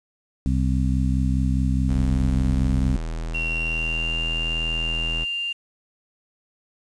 harmonic tone, 64.8 Hz, C2, 16 cents flat, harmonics 1 / 2 / 3 / 4, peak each -21 / -24 / -26 / -27 dBFS, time 0.46-2.96 s, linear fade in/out 0 ms
square tone, 40.55 Hz, E1, 28 cents flat, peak -27 dBFS, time 1.88-5.25 s, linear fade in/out 20 ms
sine tone with pitch glide, 2747 to 2792 Hz, F7 to F7, -29 to -1 cents, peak -24 dBFS, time 3.34-5.53 s, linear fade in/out 10 ms, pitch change +28 cents, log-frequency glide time 3.47-4.18 s
effects resampled to 22050 Hz + 8-bit

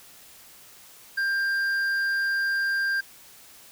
triangle tone with hard clipping, 1590 Hz, G6, 24 cents sharp, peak -24 dBFS, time 1.17-3.01 s, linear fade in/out 10 ms, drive 8 dB, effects white hiss -50 dBFS RMS until 3.71 s

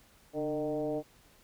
sine tone with frequency modulation, 455 Hz, A#4, 42 cents flat, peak -30 dBFS, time 0.33-1.03 s, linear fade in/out 50 ms, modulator 156 Hz, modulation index 1.4, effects pink hiss -62 dBFS RMS until 1.43 s

